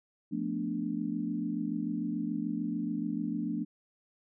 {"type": "chord", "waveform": "sine", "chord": "B half-diminished seventh", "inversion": "second", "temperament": "equal", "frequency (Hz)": [174.61, 220, 246.9, 293.7], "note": ["F3", "A3", "B3", "D4"], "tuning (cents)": [0, 0, 0, 0], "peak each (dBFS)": [-38, -35, -37, -35], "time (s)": [0.31, 3.65], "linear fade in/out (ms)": 20, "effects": []}